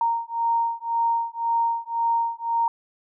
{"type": "beating tone pair", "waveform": "sine", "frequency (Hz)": [926, 927.9], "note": ["A#5", "A#5"], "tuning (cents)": [-12, -8], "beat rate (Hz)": 1.9, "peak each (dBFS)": -24, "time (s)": [0.01, 2.68], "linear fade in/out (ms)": 2, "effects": []}